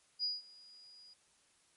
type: tone with ADSR envelope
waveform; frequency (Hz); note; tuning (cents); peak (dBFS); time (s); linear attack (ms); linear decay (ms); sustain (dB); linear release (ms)
sine; 4900; D#8; -27; -31; 0.19-1.14; 46; 180; -24; 11
effects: white hiss -70 dBFS RMS until 1.76 s + MP3 48 kbps